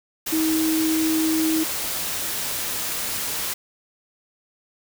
sine tone in noise, 318.2 Hz, D#4, 39 cents sharp, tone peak -19 dBFS, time 0.32-1.64 s, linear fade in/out 10 ms, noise white, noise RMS -27 dBFS, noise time 0.26-3.54 s, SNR +5 dB, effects none

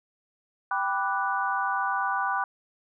sine chord, G major seventh, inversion none, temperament equal, 784 / 987.8 / 1174.7 / 1480 Hz, G5 / B5 / D6 / F#6, 0 / 0 / 0 / 0 cents, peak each -30 dBFS, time 0.71-2.44 s, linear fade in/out 2 ms, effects none

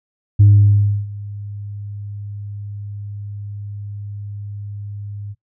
sine tone with ADSR envelope, 102.2 Hz, G#2, 27 cents flat, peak -4 dBFS, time 0.39-5.35 s, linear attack 13 ms, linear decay 660 ms, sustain -23 dB, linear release 38 ms, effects noise-tail reverb RT60 0.1 s tail -18 dB re dry + tanh soft clip ceiling -3 dBFS

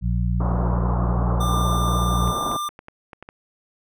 harmonic tone, 59.2 Hz, A#1, 27 cents sharp, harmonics 1 / 2 / 3, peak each -21 / -24 / -26 dBFS, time 0.01-2.34 s, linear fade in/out 50 ms
white low-pass noise, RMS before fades -29 dBFS, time 0.4-2.57 s, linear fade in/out 5 ms, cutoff 1200 Hz, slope 48 dB/octave
square tone, 1193 Hz, D6, 27 cents sharp, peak -25 dBFS, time 1.4-2.69 s, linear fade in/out 10 ms
clicks, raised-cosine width 0.5 ms, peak -24 dBFS, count 8, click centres 2.276 / 2.516 / 2.69 / 2.791 / 2.884 / 3.132 / 3.226 / 3.289 s
effects none

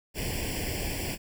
pink noise with comb filter, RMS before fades -32 dBFS, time 0.14-1.18 s, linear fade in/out 50 ms, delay 0.39 ms, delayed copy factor +0.95, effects none

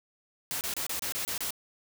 white noise bursts, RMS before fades -33 dBFS, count 8, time 0.51-1.506 s, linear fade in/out 0 ms, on 100 ms, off 28 ms, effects none

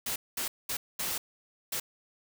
white noise bursts at uneven times, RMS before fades -33 dBFS, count 5, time 0.06-0.16 / 0.37-0.48 / 0.69-0.77 / 0.99-1.18 / 1.72-1.8 s, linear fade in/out 5 ms, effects none

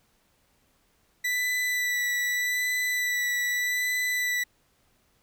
40% pulse tone with vibrato, 1975.5 Hz, B6, in tune, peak -24 dBFS, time 1.24-4.44 s, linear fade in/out 10 ms, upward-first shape sine, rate 0.82 Hz, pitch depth 17 cents each way, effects pink hiss -67 dBFS RMS until 5.22 s

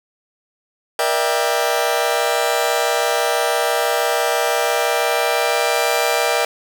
sawtooth chord, E half-diminished seventh, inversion second, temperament just, 474.7 / 593.3 / 659.3 / 791.1 Hz, Bb4 / D5 / E5 / G5, +31 / +18 / 0 / +16 cents, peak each -18 dBFS, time 0.99-6.45 s, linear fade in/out 2 ms, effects none

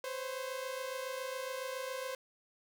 sawtooth tone pair together, 512 / 539.2 Hz, C5 / C#5, -38 / -48 cents, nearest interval minor second, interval 90 cents, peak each -36 / -38 dBFS, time 0.04-2.15 s, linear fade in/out 2 ms, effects none

